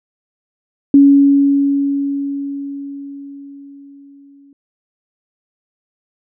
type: tone with exponential decay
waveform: sine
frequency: 280 Hz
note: C#4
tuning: 18 cents sharp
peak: -3 dBFS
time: 0.94-4.53 s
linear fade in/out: 2 ms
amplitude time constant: 780 ms
effects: none